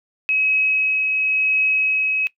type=tone with tremolo; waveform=sine; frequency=2554 Hz; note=D#7; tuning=45 cents sharp; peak=-15 dBFS; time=0.29-2.27 s; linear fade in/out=0 ms; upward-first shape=triangle; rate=0.94 Hz; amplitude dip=30%; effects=noise-tail reverb RT60 0.1 s tail -19 dB re dry